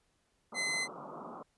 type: band-pass noise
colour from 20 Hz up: white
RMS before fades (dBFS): -46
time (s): 0.52-1.43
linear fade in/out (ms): 5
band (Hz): 140 to 1300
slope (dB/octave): 96
type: tone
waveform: sawtooth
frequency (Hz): 2048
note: C7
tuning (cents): -38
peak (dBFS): -28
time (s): 0.54-0.88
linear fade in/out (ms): 50
effects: pink hiss -75 dBFS RMS until 1.57 s + resampled to 24000 Hz